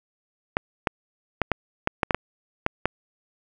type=clicks; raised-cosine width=0.5 ms; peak=-5 dBFS; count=10; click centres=0.569 / 0.872 / 1.417 / 1.517 / 1.874 / 2.032 / 2.108 / 2.146 / 2.664 / 2.856 s; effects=none